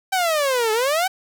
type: exponential two-way sweep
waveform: sawtooth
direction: down then up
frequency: 780 to 426 to 780 Hz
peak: -14 dBFS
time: 0.12-1.08 s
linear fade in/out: 10 ms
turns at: 0.72 s
effects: 8-bit